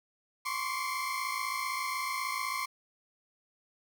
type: tone cluster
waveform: 30% pulse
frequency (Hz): 1042 / 1098 / 1153 / 2111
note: C6 / C#6 / D6 / C7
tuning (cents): -7 / -17 / -32 / +15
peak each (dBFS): -33 / -36 / -36 / -37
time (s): 0.45-2.66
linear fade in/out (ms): 10
effects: none